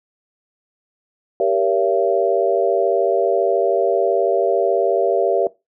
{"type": "chord", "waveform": "sine", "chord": "G diminished seventh", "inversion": "none", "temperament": "just", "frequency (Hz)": [392, 470.4, 564.5, 677.4], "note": ["G4", "Bb4", "Db5", "Fb5"], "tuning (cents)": [0, 16, 31, 47], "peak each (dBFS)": -20, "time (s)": [1.4, 5.47], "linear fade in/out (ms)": 2, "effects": ["noise-tail reverb RT60 0.2 s tail -18 dB re dry"]}